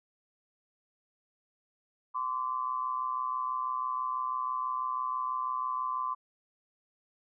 sine tone pair together, 1030 / 1156.1 Hz, C6 / D6, -28 / -28 cents, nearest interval major second, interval 200 cents, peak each -32 / -34 dBFS, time 2.14-6.15 s, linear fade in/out 20 ms, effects none

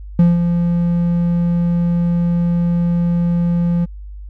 triangle tone with ADSR envelope, 172.4 Hz, F3, 22 cents flat, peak -4 dBFS, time 0.19-3.86 s, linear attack 3 ms, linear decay 180 ms, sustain -7 dB, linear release 21 ms, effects added 50 Hz sine -29 dBFS peak until 4.29 s

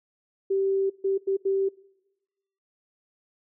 sine tone bursts at uneven times, 388.8 Hz, G4, 14 cents flat, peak -21 dBFS, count 4, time 0.5-0.9 / 1.04-1.18 / 1.27-1.37 / 1.45-1.69 s, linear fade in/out 10 ms, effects noise-tail reverb RT60 1.0 s tail -22 dB re dry

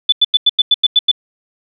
sine tone bursts, 3489 Hz, A7, 15 cents flat, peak -6 dBFS, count 9, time 0.09-1.115 s, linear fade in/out 5 ms, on 33 ms, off 91 ms, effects none

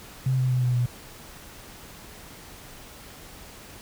sine tone with pitch steps, 130.81 / 128.64 / 126.5 / 124.4 / 122.33 Hz, C3 / C3 / B2 / B2 / B2, 0 / -29 / +42 / +13 / -16 cents, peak -20 dBFS, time 0.26-0.86 s, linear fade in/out 5 ms, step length 120 ms, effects pink hiss -45 dBFS RMS until 3.81 s

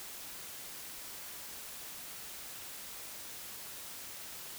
silence, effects white hiss -46 dBFS RMS until 4.58 s

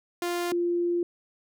sawtooth / sine tone pair in turn, 349.2 / 347.3 Hz, F4 / F4, 0 / -10 cents, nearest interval unison, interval 10 cents, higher first, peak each -23 dBFS, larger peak neither, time 0.22-0.52 / 0.52-1.03 s, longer second, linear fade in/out 2 ms, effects none

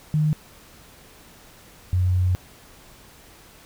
sine tone pair in turn, 152.9 / 91.09 Hz, D#3 / F#2, -30 / -27 cents, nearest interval major sixth, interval 897 cents, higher first, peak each -17 dBFS, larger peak neither, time 0.14-0.33 / 1.93-2.35 s, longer second, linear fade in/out 0 ms, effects pink hiss -49 dBFS RMS until 3.65 s

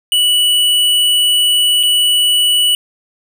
square tone with dropouts, 2951 Hz, F#7, 5 cents flat, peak -10 dBFS, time 0.12-2.75 s, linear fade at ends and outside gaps 1 ms, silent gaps 1.83-1.834 s, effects none

